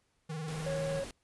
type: tone with vibrato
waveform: square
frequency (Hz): 156.8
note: D#3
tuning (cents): +14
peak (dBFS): -37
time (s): 0.29-1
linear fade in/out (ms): 10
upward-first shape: square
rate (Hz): 20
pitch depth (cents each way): 62
type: noise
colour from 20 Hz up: pink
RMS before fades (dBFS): -45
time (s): 0.48-1.11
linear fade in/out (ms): 2
type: tone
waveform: triangle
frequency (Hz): 550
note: C#5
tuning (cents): -14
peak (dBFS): -31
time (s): 0.66-1.04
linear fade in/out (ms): 5
effects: pink hiss -75 dBFS RMS until 1.23 s + resampled to 24000 Hz